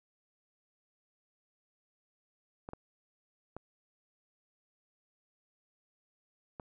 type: clicks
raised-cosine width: 1 ms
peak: -28 dBFS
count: 4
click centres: 2.689 / 2.734 / 3.566 / 6.598 s
effects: none